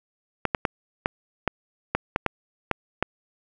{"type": "clicks", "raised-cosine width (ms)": 0.5, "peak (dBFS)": -6, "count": 10, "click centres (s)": [0.453, 0.548, 0.652, 1.059, 1.477, 1.95, 2.161, 2.263, 2.713, 3.026], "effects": []}